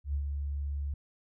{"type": "tone with ADSR envelope", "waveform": "sine", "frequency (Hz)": 71.2, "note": "C#2", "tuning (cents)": 47, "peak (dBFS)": -27, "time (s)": [0.04, 0.94], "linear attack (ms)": 100, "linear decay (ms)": 81, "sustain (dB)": -4, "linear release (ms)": 4, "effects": []}